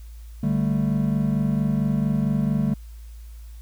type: chord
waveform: triangle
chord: D suspended fourth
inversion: none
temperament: just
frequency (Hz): 146.83 / 195.78 / 220.2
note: D3 / G3 / A3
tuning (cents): 0 / -2 / +2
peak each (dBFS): -22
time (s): 0.43-2.74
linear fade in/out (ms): 5
effects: added 56 Hz sine -37 dBFS peak until 3.61 s + white hiss -57 dBFS RMS until 3.61 s